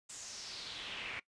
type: noise with band-pass filter sweep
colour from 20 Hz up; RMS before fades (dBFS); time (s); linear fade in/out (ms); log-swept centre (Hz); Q
brown; -45; 0.09-1.2; 10; 7800 to 2200; 3.3
effects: noise-tail reverb RT60 0.1 s tail -19 dB re dry + resampled to 22050 Hz